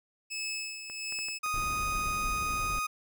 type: tone with tremolo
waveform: 20% pulse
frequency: 2600 Hz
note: E7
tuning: 24 cents flat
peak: -28 dBFS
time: 0.3-1.39 s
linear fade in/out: 20 ms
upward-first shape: sine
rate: 1.4 Hz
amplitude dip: 60%
type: clicks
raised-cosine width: 0.5 ms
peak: -32 dBFS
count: 5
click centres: 0.899 / 1.124 / 1.189 / 1.285 / 1.462 s
type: tone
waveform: 30% pulse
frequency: 1244.5 Hz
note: D#6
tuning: in tune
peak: -27 dBFS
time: 1.43-2.87 s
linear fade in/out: 10 ms
type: noise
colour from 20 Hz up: brown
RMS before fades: -38 dBFS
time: 1.54-2.79 s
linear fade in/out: 2 ms
effects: none